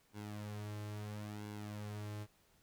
sawtooth tone with flanger, 104.8 Hz, G#2, 16 cents sharp, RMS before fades -45 dBFS, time 0.13-2.27 s, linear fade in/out 50 ms, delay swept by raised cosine 1.6 to 4.2 ms, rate 0.74 Hz, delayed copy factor -0.65, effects pink hiss -71 dBFS RMS until 2.62 s

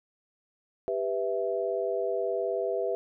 sine chord, E minor, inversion first, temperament just, 395.6 / 494.4 / 659.3 Hz, G4 / B4 / E5, +16 / +2 / 0 cents, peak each -31 dBFS, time 0.88-2.95 s, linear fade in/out 0 ms, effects none

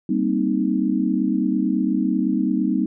sine chord, C minor seventh, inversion second, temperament equal, 196 / 233.1 / 261.6 / 311.1 Hz, G3 / Bb3 / C4 / Eb4, 0 / 0 / 0 / 0 cents, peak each -23 / -24 / -23 / -23 dBFS, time 0.09-2.86 s, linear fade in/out 5 ms, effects none

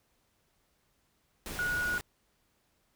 sine tone in noise, 1453 Hz, F#6, 32 cents flat, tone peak -29 dBFS, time 1.59-1.98 s, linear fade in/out 0 ms, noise pink, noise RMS -40 dBFS, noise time 1.46-2.01 s, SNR +8 dB, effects pink hiss -73 dBFS RMS until 2.95 s

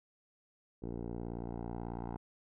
10% pulse tone with low-pass filter sweep, 58.27 Hz, A#1, in tune, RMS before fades -41 dBFS, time 0.82-2.17 s, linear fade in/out 10 ms, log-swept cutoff 480 to 890 Hz, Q 2, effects none

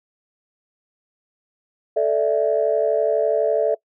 sine chord, A suspended fourth, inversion none, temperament equal, 440 / 587.3 / 659.3 Hz, A4 / D5 / E5, 0 / 0 / 0 cents, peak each -20 dBFS, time 1.96-3.75 s, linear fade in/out 10 ms, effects noise-tail reverb RT60 0.1 s tail -23 dB re dry + tanh soft clip ceiling -7 dBFS

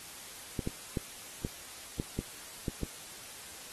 clicks, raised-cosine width 3 ms, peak -19 dBFS, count 8, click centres 0.592 / 0.674 / 0.972 / 1.449 / 1.999 / 2.19 / 2.682 / 2.833 s, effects white hiss -47 dBFS RMS until 3.72 s + AAC 32 kbps

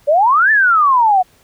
sine exponential two-way sweep, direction up then down, 552 to 1790 to 716 Hz, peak -8 dBFS, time 0.07-1.23 s, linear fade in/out 20 ms, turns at 0.51 s, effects pink hiss -52 dBFS RMS until 1.43 s

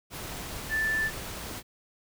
sine tone in noise, 1760 Hz, A6, in tune, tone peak -25 dBFS, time 0.69-1.11 s, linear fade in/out 50 ms, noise pink, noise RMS -38 dBFS, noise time 0.1-1.63 s, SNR +10 dB, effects none

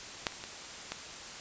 clicks, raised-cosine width 0.2 ms, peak -11 / -27 / -23 / -17 dBFS, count 4, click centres 0.268 / 0.322 / 0.439 / 0.92 s, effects white hiss -44 dBFS RMS until 1.4 s + resampled to 16000 Hz

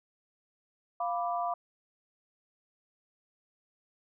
sine chord, B diminished, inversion second, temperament equal, 698.5 / 987.8 / 1174.7 Hz, F5 / B5 / D6, 0 / 0 / 0 cents, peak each -31 / -36 / -36 dBFS, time 1-1.54 s, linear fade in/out 5 ms, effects none

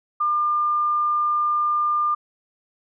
sine tone, 1200 Hz, D6, 37 cents sharp, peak -18 dBFS, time 0.2-2.15 s, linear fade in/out 10 ms, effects none

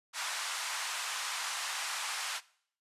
pink band-pass noise, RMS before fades -37 dBFS, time 0.13-2.41 s, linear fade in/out 50 ms, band 920 to 9700 Hz, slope 24 dB/octave, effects noise-tail reverb RT60 0.6 s tail -21 dB re dry + resampled to 32000 Hz

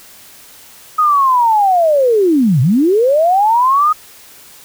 sine linear two-way sweep, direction down then up, 1263 to 116.54 to 1263 Hz, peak -8 dBFS, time 0.98-3.93 s, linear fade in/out 10 ms, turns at 2.61 s, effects white hiss -40 dBFS RMS until 4.64 s

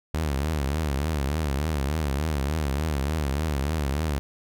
sawtooth tone with vibrato, 73.42 Hz, D2, in tune, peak -20 dBFS, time 0.14-4.19 s, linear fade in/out 0 ms, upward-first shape triangle, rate 3.4 Hz, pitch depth 190 cents each way, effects none

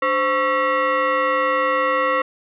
sine tone with frequency modulation, 293.7 Hz, D4, in tune, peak -16 dBFS, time 0.02-2.22 s, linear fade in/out 5 ms, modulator 814 Hz, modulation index 2.1, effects none

